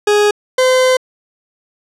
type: tone pair in turn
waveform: 40% pulse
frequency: 415.3 / 513.3 Hz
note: G#4 / C5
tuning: 0 / -33 cents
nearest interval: major third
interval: 367 cents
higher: second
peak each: -8 dBFS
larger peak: neither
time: 0.07-0.31 / 0.58-0.97 s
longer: second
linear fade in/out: 5 ms
effects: low-pass 9000 Hz 12 dB/octave